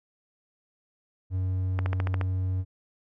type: tone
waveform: triangle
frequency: 93 Hz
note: F#2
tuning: 9 cents sharp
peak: -23 dBFS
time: 1.3-2.65 s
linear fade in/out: 50 ms
type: click train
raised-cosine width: 0.5 ms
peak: -16 dBFS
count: 7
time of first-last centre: 1.79-2.213 s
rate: 14.2 Hz
effects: none